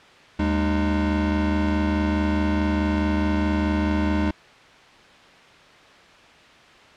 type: tone cluster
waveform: square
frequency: 76.8 / 205.7 / 304.5 Hz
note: D#2 / G#3 / D#4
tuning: -22 / -16 / -37 cents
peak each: -25 dBFS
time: 0.39-4.31 s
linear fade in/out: 5 ms
effects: white hiss -48 dBFS RMS until 6.96 s + low-pass 3000 Hz 12 dB/octave